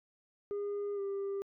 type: tone with pitch glide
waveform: sine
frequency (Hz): 407.4 to 396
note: G#4 to G4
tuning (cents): -33 to +18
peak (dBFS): -31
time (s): 0.51-1.42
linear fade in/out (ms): 0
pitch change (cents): -49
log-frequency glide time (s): 0.95-1
effects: tanh soft clip ceiling -33 dBFS